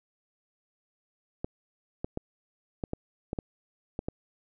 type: clicks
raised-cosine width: 2 ms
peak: -18 dBFS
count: 9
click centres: 1.445 / 2.045 / 2.174 / 2.838 / 2.934 / 3.331 / 3.388 / 3.991 / 4.085 s
effects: none